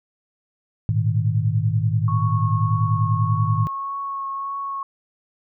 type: chord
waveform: sine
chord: Ab suspended second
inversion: none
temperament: equal with one note detuned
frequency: 106.25 / 116.54 / 155.56 Hz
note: Ab2 / Bb2 / Eb3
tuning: +40 / 0 / 0 cents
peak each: -20 / -22 / -24 dBFS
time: 0.89-3.67 s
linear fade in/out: 0 ms
type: tone with vibrato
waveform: sine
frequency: 1101 Hz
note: C#6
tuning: 12 cents flat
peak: -25 dBFS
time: 2.08-4.83 s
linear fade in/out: 2 ms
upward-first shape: triangle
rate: 1.7 Hz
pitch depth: 16 cents each way
effects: none

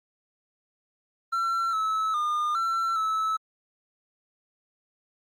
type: tone with pitch steps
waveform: triangle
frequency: 1353 / 1300 / 1213 / 1347 / 1304 Hz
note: E6 / E6 / D#6 / E6 / E6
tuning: +45 / -24 / -44 / +37 / -19 cents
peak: -22 dBFS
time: 1.32-3.37 s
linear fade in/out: 10 ms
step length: 410 ms
effects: Opus 24 kbps

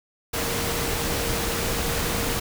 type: tone in noise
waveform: sine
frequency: 466.2 Hz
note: A#4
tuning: in tune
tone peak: -33 dBFS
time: 0.33-2.4 s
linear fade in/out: 10 ms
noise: pink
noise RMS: -26 dBFS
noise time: 0.33-2.4 s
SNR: -10 dB
effects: none

